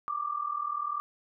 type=tone pair together; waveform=sine; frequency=1159 / 1199.2 Hz; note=D6 / D6; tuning=-23 / +36 cents; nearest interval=minor second; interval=59 cents; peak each=-33 / -33 dBFS; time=0.08-1 s; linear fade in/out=0 ms; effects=none